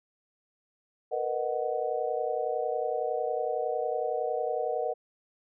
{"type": "chord", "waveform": "sine", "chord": "B major seventh", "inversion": "third", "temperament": "just", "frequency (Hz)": [463, 493.9, 617.4, 740.8], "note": ["A#4", "B4", "D#5", "F#5"], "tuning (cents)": [-12, 0, -14, 2], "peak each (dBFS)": -33, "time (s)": [1.11, 4.94], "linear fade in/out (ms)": 20, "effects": []}